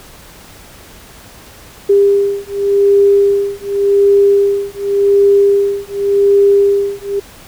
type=beating tone pair; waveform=sine; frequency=400 / 400.88 Hz; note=G4 / G4; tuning=+35 / +39 cents; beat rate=0.88 Hz; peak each=-11 dBFS; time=1.89-7.2 s; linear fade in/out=10 ms; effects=pink hiss -38 dBFS RMS until 7.47 s